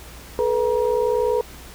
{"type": "tone cluster", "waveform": "sine", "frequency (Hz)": [431.6, 491.8, 949], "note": ["A4", "B4", "A#5"], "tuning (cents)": [-33, -7, 31], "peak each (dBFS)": [-21, -20, -27], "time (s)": [0.39, 1.41], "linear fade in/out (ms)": 0, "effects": ["added 60 Hz sine -42 dBFS peak until 1.74 s", "pink hiss -42 dBFS RMS until 1.74 s"]}